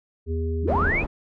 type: harmonic tone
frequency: 80.9 Hz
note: E2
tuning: 32 cents flat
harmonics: 1 / 3 / 5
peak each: -24 / -34 / -30 dBFS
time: 0.26-0.94 s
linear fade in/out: 50 ms
type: linear sweep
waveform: sine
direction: up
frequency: 77 to 2607 Hz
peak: -21 dBFS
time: 0.62-1.04 s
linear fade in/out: 50 ms
type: low-pass noise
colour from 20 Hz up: pink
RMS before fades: -27 dBFS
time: 0.67-1.07 s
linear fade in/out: 20 ms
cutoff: 880 Hz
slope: 12 dB/octave
effects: none